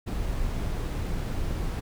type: noise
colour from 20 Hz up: brown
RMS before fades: -29 dBFS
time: 0.06-1.81 s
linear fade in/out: 20 ms
effects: none